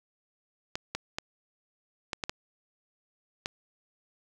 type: clicks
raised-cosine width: 0.2 ms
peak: -14 dBFS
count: 7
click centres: 0.755 / 0.95 / 1.185 / 2.132 / 2.238 / 2.295 / 3.459 s
effects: 7-bit